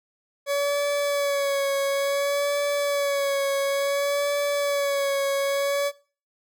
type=tone with vibrato; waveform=40% pulse; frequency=564 Hz; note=C#5; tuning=30 cents sharp; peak=-21 dBFS; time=0.46-5.92 s; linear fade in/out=50 ms; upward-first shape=sine; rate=0.57 Hz; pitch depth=32 cents each way; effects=noise-tail reverb RT60 0.4 s tail -21 dB re dry